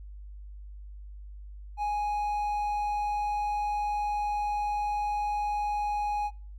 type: tone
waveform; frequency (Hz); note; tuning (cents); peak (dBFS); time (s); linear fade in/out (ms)
triangle; 830.6; G#5; 0; -25; 1.77-6.31; 50
effects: noise-tail reverb RT60 0.4 s tail -24 dB re dry + added 50 Hz sine -41 dBFS peak until 6.58 s